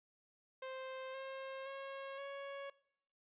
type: tone with pitch steps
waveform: sawtooth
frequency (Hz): 523.3 / 534 / 544.9 / 556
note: C5 / C5 / C#5 / C#5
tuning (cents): 0 / +35 / -30 / +5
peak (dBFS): -40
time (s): 0.62-2.7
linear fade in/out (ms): 5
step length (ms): 520
effects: noise-tail reverb RT60 0.7 s tail -21 dB re dry + resampled to 8000 Hz